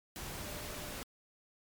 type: tone in noise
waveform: sine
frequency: 597 Hz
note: D5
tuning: 28 cents sharp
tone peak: -51 dBFS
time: 0.41-0.93 s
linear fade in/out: 0 ms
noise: pink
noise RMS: -43 dBFS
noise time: 0.16-1.03 s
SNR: -11 dB
effects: MP3 96 kbps